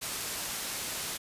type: low-pass noise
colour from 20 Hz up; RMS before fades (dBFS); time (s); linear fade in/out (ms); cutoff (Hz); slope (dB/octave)
white; -36; 0.01-1.18; 20; 12000; 12
effects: resampled to 32000 Hz